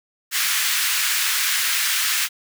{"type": "high-pass noise", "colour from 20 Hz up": "pink", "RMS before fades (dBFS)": -21, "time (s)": [0.31, 2.29], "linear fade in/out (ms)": 50, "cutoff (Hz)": 1500, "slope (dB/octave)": 24, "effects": []}